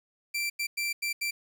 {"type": "tone bursts at uneven times", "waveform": "sawtooth", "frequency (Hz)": 2349, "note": "D7", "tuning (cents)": 0, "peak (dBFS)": -25, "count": 5, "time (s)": [[0.34, 0.5], [0.59, 0.67], [0.77, 0.93], [1.02, 1.13], [1.21, 1.31]], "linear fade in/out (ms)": 10, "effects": ["10-bit"]}